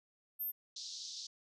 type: tone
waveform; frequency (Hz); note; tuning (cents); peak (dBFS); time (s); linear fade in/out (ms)
sine; 13290; G#9; 0; -36; 0.39-0.52; 20
type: band-pass noise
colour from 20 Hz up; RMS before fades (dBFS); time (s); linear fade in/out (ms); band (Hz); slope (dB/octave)
white; -46; 0.76-1.27; 5; 3700 to 6100; 48
effects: none